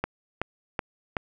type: click train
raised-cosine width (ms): 0.5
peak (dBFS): -11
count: 4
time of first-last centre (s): 0.04-1.168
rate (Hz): 2.66
effects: none